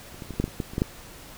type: clicks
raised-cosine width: 3 ms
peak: -30 / -23 / -21 / -30 / -10 / -12 / -29 / -14 / -26 / -13 / -8 dBFS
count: 11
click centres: 0.144 / 0.222 / 0.307 / 0.338 / 0.4 / 0.441 / 0.479 / 0.602 / 0.735 / 0.781 / 0.819 s
effects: pink hiss -45 dBFS RMS until 1.37 s